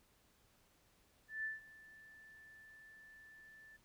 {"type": "tone with ADSR envelope", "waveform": "sine", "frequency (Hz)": 1760, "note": "A6", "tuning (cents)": 0, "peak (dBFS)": -37, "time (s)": [1.28, 3.77], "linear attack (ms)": 160, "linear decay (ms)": 160, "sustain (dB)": -20, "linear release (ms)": 11, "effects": ["pink hiss -72 dBFS RMS until 3.84 s"]}